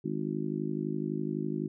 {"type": "harmonic tone", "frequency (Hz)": 51.91, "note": "G#1", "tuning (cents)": 0, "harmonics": [3, 4, 5, 6, 7], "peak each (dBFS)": [-36, -36, -38, -36, -37], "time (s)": [0.04, 1.68], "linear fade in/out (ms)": 10, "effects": []}